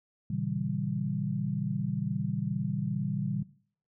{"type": "chord", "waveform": "sine", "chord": "A# diminished seventh", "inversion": "none", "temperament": "equal with one note detuned", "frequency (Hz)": [116.54, 138.59, 161.14, 196], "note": ["A#2", "C#3", "E3", "G3"], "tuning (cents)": [0, 0, -39, 0], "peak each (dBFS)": [-37, -33, -35, -34], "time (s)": [0.3, 3.43], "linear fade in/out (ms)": 5, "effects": ["noise-tail reverb RT60 0.5 s tail -17 dB re dry"]}